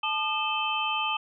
sine tone cluster, 872 / 1210 / 2612 / 3095 Hz, A5 / D#6 / E7 / G7, -16 / -49 / -17 / -23 cents, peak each -31 dBFS, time 0.03-1.17 s, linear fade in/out 5 ms, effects none

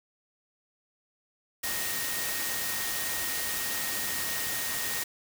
sine tone in noise, 1864.7 Hz, A#6, in tune, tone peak -38 dBFS, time 1.63-5.04 s, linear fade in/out 10 ms, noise white, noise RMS -32 dBFS, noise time 1.63-5.04 s, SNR -9 dB, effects none

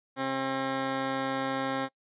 10% pulse tone pair together, 133.9 / 267.8 Hz, C3 / C4, +40 / +40 cents, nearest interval octave, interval 1200 cents, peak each -30 / -22 dBFS, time 0.16-1.89 s, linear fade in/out 50 ms, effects noise-tail reverb RT60 0.1 s tail -24 dB re dry + resampled to 8000 Hz

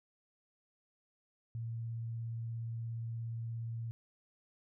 sine tone with vibrato, 115 Hz, A#2, 23 cents flat, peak -37 dBFS, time 1.55-3.91 s, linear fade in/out 0 ms, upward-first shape triangle, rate 17 Hz, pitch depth 13 cents each way, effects none

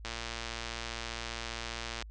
click train, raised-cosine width 0.2 ms, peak -20 dBFS, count 228, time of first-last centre 0.05-2.024 s, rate 115 Hz, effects added 53 Hz sine -44 dBFS peak until 2.1 s + resampled to 24000 Hz

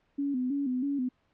sine tone with vibrato, 266.8 Hz, C4, 34 cents sharp, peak -27 dBFS, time 0.18-1.09 s, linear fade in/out 10 ms, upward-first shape square, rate 3.1 Hz, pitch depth 95 cents each way, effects pink hiss -71 dBFS RMS until 1.33 s + low-pass 3000 Hz 12 dB/octave

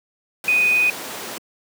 sine tone in noise, 2489 Hz, D#7, in tune, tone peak -14 dBFS, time 0.48-0.9 s, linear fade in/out 2 ms, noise pink, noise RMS -30 dBFS, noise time 0.44-1.38 s, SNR +13 dB, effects high-pass 300 Hz 12 dB/octave

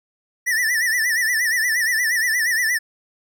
square tone with vibrato, 1864.7 Hz, A#6, in tune, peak -18 dBFS, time 0.46-2.79 s, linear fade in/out 20 ms, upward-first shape sine, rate 8.5 Hz, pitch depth 120 cents each way, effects none

